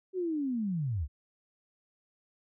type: linear sweep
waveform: sine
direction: down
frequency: 382 to 61.1 Hz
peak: -29 dBFS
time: 0.13-1.08 s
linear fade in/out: 50 ms
effects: none